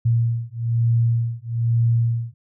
sine beating tone pair, 116 / 117.1 Hz, A#2 / A#2, -8 / +8 cents, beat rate 1.1 Hz, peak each -20 dBFS, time 0.05-2.34 s, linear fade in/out 10 ms, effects none

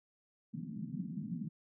pink band-pass noise, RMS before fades -41 dBFS, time 0.53-1.49 s, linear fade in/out 20 ms, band 150 to 240 Hz, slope 48 dB/octave, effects none

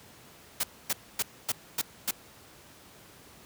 white noise bursts, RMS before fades -28 dBFS, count 6, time 0.6-2.11 s, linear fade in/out 5 ms, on 35 ms, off 260 ms, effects pink hiss -53 dBFS RMS until 3.45 s + high-pass 80 Hz 12 dB/octave

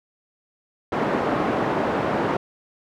pink band-pass noise, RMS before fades -23 dBFS, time 0.92-2.37 s, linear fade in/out 5 ms, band 220 to 1200 Hz, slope 12 dB/octave, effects none

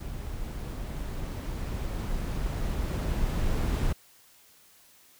brown noise with level ramp, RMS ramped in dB -37 to -26 dBFS, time 0-3.93 s, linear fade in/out 10 ms, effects white hiss -58 dBFS RMS until 5.19 s

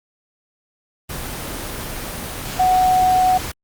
sine tone in noise, 740 Hz, F#5, in tune, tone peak -12 dBFS, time 2.59-3.38 s, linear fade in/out 10 ms, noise pink, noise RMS -28 dBFS, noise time 1.09-3.52 s, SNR +13 dB, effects Opus 24 kbps

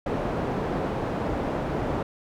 white low-pass noise, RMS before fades -28 dBFS, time 0.06-2.03 s, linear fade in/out 5 ms, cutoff 600 Hz, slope 12 dB/octave, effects none

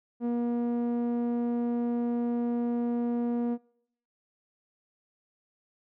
sawtooth tone with low-pass filter, 238.5 Hz, A#3, 40 cents sharp, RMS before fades -29 dBFS, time 0.2-3.58 s, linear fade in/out 50 ms, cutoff 510 Hz, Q 0.61, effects noise-tail reverb RT60 0.7 s tail -24 dB re dry

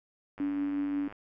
click train, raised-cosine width 0.5 ms, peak -32 dBFS, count 77, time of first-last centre 0.38-1.125 s, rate 102 Hz
sine tone with tremolo, 286.2 Hz, D4, 45 cents flat, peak -27 dBFS, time 0.4-1.08 s, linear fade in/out 2 ms, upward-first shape triangle, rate 5.6 Hz, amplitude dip 30%
effects none

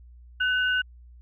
sine tone pair together, 1501.8 / 2835 Hz, F#6 / F7, +25 / +25 cents, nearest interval major seventh, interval 1100 cents, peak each -22 / -29 dBFS, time 0.4-0.82 s, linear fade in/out 10 ms, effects added 60 Hz sine -46 dBFS peak until 1.21 s

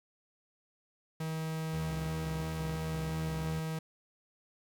45% pulse tone, 159.4 Hz, D#3, 42 cents sharp, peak -34 dBFS, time 1.2-3.79 s, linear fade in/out 5 ms
sawtooth tone with vibrato, 73.42 Hz, D2, in tune, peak -36 dBFS, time 1.73-3.6 s, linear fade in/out 10 ms, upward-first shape square, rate 2.9 Hz, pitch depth 130 cents each way
effects 10-bit

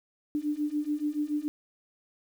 sine beating tone pair, 293.7 / 300.7 Hz, D4 / D4, 0 / +41 cents, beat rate 7 Hz, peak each -31 / -30 dBFS, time 0.35-1.48 s, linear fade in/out 0 ms, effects 9-bit

